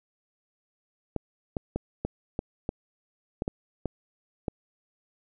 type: clicks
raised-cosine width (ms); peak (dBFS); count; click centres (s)
2; -15; 10; 1.163 / 1.568 / 1.76 / 2.05 / 2.391 / 2.691 / 3.421 / 3.479 / 3.857 / 4.482
effects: none